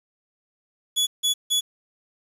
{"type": "tone bursts", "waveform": "sawtooth", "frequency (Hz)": 3401, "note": "G#7", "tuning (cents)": 40, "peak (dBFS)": -16, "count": 3, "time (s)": [0.96, 1.61], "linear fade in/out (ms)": 20, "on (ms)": 110, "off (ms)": 160, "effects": ["resampled to 32000 Hz", "8-bit"]}